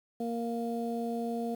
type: harmonic tone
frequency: 233.1 Hz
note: A#3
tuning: in tune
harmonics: 1 / 2 / 3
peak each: -33 / -36 / -38 dBFS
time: 0.2-1.55 s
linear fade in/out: 5 ms
effects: 9-bit